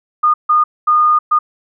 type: tone bursts at uneven times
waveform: sine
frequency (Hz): 1223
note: D#6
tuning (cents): -30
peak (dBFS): -8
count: 4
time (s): 0.23-0.34 / 0.49-0.64 / 0.87-1.19 / 1.31-1.39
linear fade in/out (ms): 10
effects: none